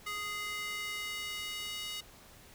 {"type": "tone with high-pass filter sweep", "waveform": "square", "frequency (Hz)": 415.3, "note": "G#4", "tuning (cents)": 0, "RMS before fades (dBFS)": -39, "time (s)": [0.06, 2.01], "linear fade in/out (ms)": 10, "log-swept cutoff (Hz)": [1600, 3000], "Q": 2.1, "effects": ["pink hiss -56 dBFS RMS until 2.54 s"]}